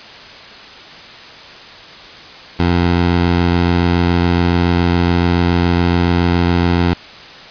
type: tone with vibrato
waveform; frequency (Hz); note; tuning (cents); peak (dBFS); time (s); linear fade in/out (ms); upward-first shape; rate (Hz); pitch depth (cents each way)
15% pulse; 87.1; F2; -4; -5; 2.59-6.94; 10; square; 20; 26
effects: white hiss -35 dBFS RMS until 7.5 s + resampled to 11025 Hz